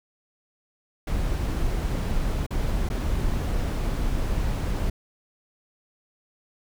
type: noise with dropouts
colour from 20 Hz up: brown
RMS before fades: -25 dBFS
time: 1.07-4.9 s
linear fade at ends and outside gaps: 5 ms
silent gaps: 2.465-2.506 / 2.89-2.9 s
effects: none